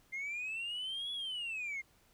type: linear two-way sweep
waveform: sine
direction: up then down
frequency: 2093 to 3402 to 2093 Hz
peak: -35 dBFS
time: 0.12-1.82 s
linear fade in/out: 20 ms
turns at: 1.12 s
effects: tanh soft clip ceiling -35 dBFS + pink hiss -68 dBFS RMS until 2.13 s